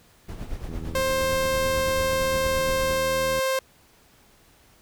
brown noise with tremolo, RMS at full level -32 dBFS, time 0.28-2.99 s, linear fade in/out 10 ms, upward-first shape sine, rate 8.8 Hz, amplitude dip 60%
click train, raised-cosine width 3 ms, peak -25 dBFS, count 220, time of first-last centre 0.69-3.39 s, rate 81.1 Hz
sawtooth tone, 528 Hz, C5, 16 cents sharp, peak -18 dBFS, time 0.95-3.59 s, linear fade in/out 2 ms
effects pink hiss -57 dBFS RMS until 4.81 s

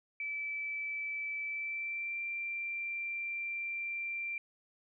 sine tone with pitch glide, 2312 to 2361 Hz, D7 to D7, -28 to +9 cents, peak -35 dBFS, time 0.2-4.38 s, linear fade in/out 2 ms, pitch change +37 cents, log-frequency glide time 1.44-2.21 s, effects none

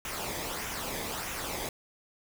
pink noise with flanger, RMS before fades -36 dBFS, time 0.05-1.69 s, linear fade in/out 2 ms, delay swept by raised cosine 0.22 to 0.73 ms, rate 1.6 Hz, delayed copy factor -0.55, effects none

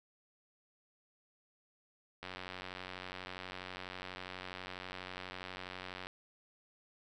click train, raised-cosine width 0.3 ms, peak -27 dBFS, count 355, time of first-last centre 2.23-6.069 s, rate 92.2 Hz, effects none

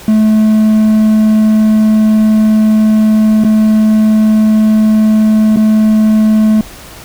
triangle tone with dropouts, 216.4 Hz, A3, 29 cents flat, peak -3 dBFS, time 0.08-6.61 s, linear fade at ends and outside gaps 2 ms, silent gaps 3.439-3.447 / 5.562-5.57 s, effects pink hiss -32 dBFS RMS until 7.04 s

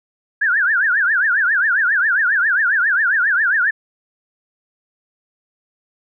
sine tone with vibrato, 1592 Hz, G6, 26 cents sharp, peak -13 dBFS, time 0.41-3.71 s, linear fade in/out 10 ms, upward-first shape triangle, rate 7.4 Hz, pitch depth 260 cents each way, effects none

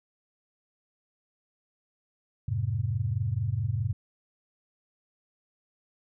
sine chord, F minor, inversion none, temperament equal with one note detuned, 87.31 / 106.19 / 130.81 Hz, F2 / Ab2 / C3, 0 / +39 / 0 cents, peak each -34 / -28 / -31 dBFS, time 2.48-3.93 s, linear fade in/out 5 ms, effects none

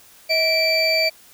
triangle tone cluster, 641 / 2336 / 4609 Hz, E5 / D7 / D8, -49 / -10 / -33 cents, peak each -19 dBFS, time 0.29-1.1 s, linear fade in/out 20 ms, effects white hiss -49 dBFS RMS until 1.33 s

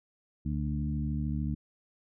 harmonic tone with a mistuned harmonic, 73.42 Hz, D2, in tune, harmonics 1 / 2 / 3 / 4, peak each -33 / -33 / -35 / -40 dBFS, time 0.45-1.55 s, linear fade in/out 10 ms, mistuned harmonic 1, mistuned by -25 cents, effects none

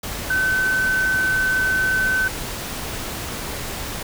sine tone in noise, 1524 Hz, G6, 49 cents flat, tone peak -17 dBFS, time 0.3-2.28 s, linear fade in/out 5 ms, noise pink, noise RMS -29 dBFS, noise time 0.03-4.03 s, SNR +9 dB, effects none

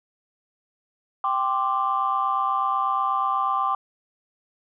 sine chord, G suspended fourth, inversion none, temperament equal, 784 / 1046.5 / 1174.7 Hz, G5 / C6 / D6, 0 / 0 / 0 cents, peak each -26 / -25 / -23 dBFS, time 1.24-3.75 s, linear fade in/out 2 ms, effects tanh soft clip ceiling -12 dBFS

